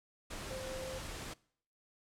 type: tone in noise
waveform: sine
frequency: 523 Hz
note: C5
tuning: 1 cent flat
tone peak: -42 dBFS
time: 0.5-0.99 s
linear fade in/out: 10 ms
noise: pink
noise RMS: -44 dBFS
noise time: 0.3-1.34 s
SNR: -1 dB
effects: noise-tail reverb RT60 0.6 s tail -23 dB re dry + low-pass 10000 Hz 12 dB/octave